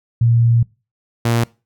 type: tone pair in turn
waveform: sine / sawtooth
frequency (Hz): 117 / 117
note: A#2 / A#2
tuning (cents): +7 / +7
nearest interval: unison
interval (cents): 0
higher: neither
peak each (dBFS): -10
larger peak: neither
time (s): 0.21-0.63 / 1.25-1.44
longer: first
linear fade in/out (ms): 5
effects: noise-tail reverb RT60 0.3 s tail -23 dB re dry